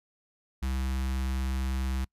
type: tone with notch filter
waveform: square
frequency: 65.41 Hz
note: C2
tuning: in tune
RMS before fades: -30 dBFS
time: 0.62-2.05 s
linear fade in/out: 10 ms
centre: 520 Hz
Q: 0.9
effects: noise-tail reverb RT60 0.1 s tail -26 dB re dry + resampled to 32000 Hz